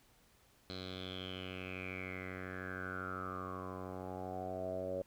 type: tone with low-pass filter sweep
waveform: 10% pulse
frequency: 92.8 Hz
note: F#2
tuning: 6 cents sharp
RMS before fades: -43 dBFS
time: 0.7-5.02 s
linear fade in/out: 0 ms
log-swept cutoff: 4100 to 560 Hz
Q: 9.1
effects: pink hiss -68 dBFS RMS until 5.06 s